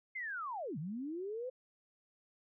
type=linear two-way sweep; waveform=sine; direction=down then up; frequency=2139 to 138.59 to 522 Hz; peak=-38 dBFS; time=0.15-1.5 s; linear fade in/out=10 ms; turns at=0.78 s; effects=none